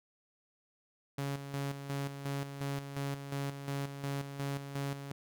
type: tone with tremolo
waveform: sawtooth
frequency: 139.7 Hz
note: C#3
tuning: 14 cents sharp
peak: -30 dBFS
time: 1.18-5.12 s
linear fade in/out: 5 ms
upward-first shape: square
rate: 2.8 Hz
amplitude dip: 60%
effects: none